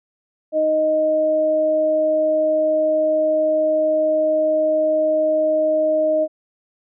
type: tone pair together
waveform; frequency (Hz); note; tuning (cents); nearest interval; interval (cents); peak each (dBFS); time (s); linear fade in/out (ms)
sine; 311.1 / 622.2; D#4 / D#5; 0 / 0; octave; 1200; -25 / -15; 0.52-6.28; 50
effects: none